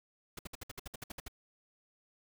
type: noise bursts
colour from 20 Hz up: pink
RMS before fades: -43 dBFS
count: 12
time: 0.37-1.282 s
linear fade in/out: 5 ms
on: 21 ms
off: 60 ms
effects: none